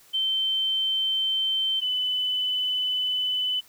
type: tone pair in turn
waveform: sine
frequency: 3100 / 3007 Hz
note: G7 / F#7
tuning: -20 / +27 cents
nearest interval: minor second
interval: 53 cents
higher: first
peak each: -22 / -23 dBFS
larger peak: first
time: 0.13-1.81 / 1.81-3.61 s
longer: second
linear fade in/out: 20 ms
effects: white hiss -55 dBFS RMS until 3.68 s